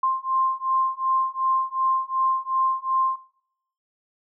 sine beating tone pair, 1051 / 1053.7 Hz, C6 / C6, +7 / +12 cents, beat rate 2.7 Hz, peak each -24 dBFS, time 0.03-3.16 s, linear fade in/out 5 ms, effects noise-tail reverb RT60 0.7 s tail -17 dB re dry

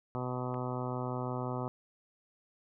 harmonic tone, 125.7 Hz, B2, 31 cents sharp, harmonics 1 / 2 / 3 / 4 / 5 / 6 / 7 / 8 / 9 / 10, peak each -37 / -40 / -42 / -43 / -44 / -45 / -45 / -46 / -47 / -47 dBFS, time 0.15-1.68 s, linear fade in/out 0 ms
click, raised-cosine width 0.5 ms, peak -34 dBFS, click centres 0.543 s
effects none

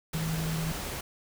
sine tone in noise, 160.6 Hz, E3, 45 cents flat, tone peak -29 dBFS, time 0.14-0.72 s, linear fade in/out 5 ms, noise pink, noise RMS -36 dBFS, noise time 0.13-1.01 s, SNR +4 dB, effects none

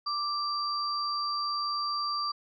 sine tone pair together, 1174.7 / 4699 Hz, D6 / D8, 0 / 0 cents, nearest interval 2 octaves, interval 2400 cents, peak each -30 / -33 dBFS, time 0.06-2.32 s, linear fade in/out 10 ms, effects none

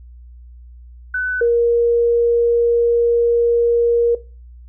sine tone pair in turn, 1501 / 471.3 Hz, F#6 / A#4, +24 / +19 cents, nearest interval octave + minor sixth, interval 2005 cents, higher first, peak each -17 / -11 dBFS, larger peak second, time 1.14-1.41 / 1.41-4.15 s, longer second, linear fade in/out 5 ms, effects noise-tail reverb RT60 0.3 s tail -17 dB re dry + added 60 Hz sine -37 dBFS peak until 4.68 s

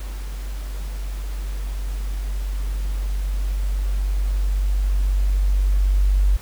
sine tone with level ramp, 48.09 Hz, G1, 32 cents flat, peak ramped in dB -27 to -13 dBFS, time 0-6.37 s, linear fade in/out 10 ms, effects pink hiss -42 dBFS RMS until 6.41 s

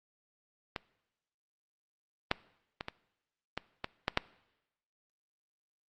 clicks, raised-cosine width 0.3 ms, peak -19 / -10 / -20 / -21 / -17 / -18 / -12 / -9 dBFS, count 8, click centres 0.762 / 2.314 / 2.809 / 2.884 / 3.576 / 3.844 / 4.081 / 4.174 s, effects noise-tail reverb RT60 0.9 s tail -20 dB re dry + Opus 48 kbps

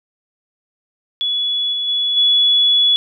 sine tone with level steps, 3400 Hz, G#7, 40 cents sharp, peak -16 / -18 / -15 / -10 dBFS, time 1.21-2.96 s, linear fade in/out 0 ms, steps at 1.72 / 1.87 / 2.16 s, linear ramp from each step 20 ms, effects none

